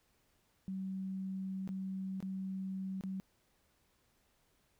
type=tone with dropouts; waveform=sine; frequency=190.4 Hz; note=F#3; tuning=50 cents sharp; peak=-37 dBFS; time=0.68-3.2 s; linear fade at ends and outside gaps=0 ms; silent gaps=1.676-1.69 / 2.204-2.226 / 3.01-3.037 s; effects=pink hiss -74 dBFS RMS until 4.79 s